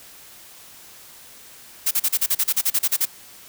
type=noise bursts; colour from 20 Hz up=blue; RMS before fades=-19 dBFS; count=14; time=1.86-3.055 s; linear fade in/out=10 ms; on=51 ms; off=37 ms; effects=white hiss -45 dBFS RMS until 3.48 s